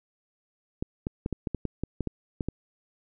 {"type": "clicks", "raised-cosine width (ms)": 3, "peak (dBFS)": -16, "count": 12, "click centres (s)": [0.825, 1.069, 1.261, 1.327, 1.472, 1.547, 1.653, 1.836, 2.007, 2.073, 2.408, 2.486], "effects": []}